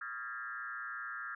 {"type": "tone with frequency modulation", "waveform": "sine", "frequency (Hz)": 1505, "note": "F#6", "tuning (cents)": 29, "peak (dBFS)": -39, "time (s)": [0.01, 1.35], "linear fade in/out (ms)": 5, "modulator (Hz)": 123, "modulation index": 2.1, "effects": []}